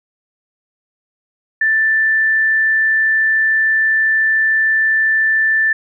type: tone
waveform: sine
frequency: 1767 Hz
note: A6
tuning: 7 cents sharp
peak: -11 dBFS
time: 1.61-5.73 s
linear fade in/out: 5 ms
effects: none